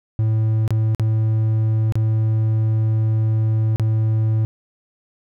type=tone with dropouts; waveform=triangle; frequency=110 Hz; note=A2; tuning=in tune; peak=-13 dBFS; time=0.19-4.45 s; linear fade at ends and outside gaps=0 ms; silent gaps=0.678-0.706 / 0.948-0.997 / 1.923-1.955 / 3.76-3.797 s; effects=none